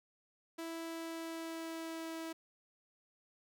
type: tone with pitch glide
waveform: sawtooth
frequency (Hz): 329.6 to 325.8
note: E4 to E4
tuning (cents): 0 to -20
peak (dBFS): -37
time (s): 0.58-2.33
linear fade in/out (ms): 10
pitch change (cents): -20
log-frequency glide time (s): 0.84-2.12
effects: none